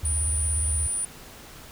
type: tone with vibrato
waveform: sine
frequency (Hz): 77.78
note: D#2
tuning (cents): 0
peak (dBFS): -25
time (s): 0.03-0.87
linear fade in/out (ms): 5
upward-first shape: triangle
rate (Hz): 17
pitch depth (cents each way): 210
type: tone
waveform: sine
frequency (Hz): 9397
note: D9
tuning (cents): 0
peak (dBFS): -25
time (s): 0.05-1.05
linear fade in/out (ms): 2
effects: pink hiss -45 dBFS RMS until 1.71 s